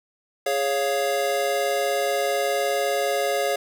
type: chord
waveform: square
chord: Db major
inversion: second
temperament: equal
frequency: 415.3 / 554.4 / 698.5 Hz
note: Ab4 / Db5 / F5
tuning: 0 / 0 / 0 cents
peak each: -28 / -25 / -27 dBFS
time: 0.46-3.56 s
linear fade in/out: 5 ms
effects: none